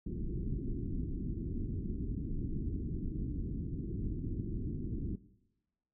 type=low-pass noise; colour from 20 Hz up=pink; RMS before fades=-37 dBFS; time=0.06-5.16 s; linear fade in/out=5 ms; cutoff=350 Hz; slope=48 dB/octave; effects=noise-tail reverb RT60 1.0 s tail -19 dB re dry